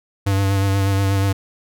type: tone with vibrato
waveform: square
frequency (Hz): 98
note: G2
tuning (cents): 0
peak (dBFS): -16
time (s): 0.26-1.33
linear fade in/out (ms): 10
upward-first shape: sine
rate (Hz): 8.3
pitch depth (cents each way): 25
effects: none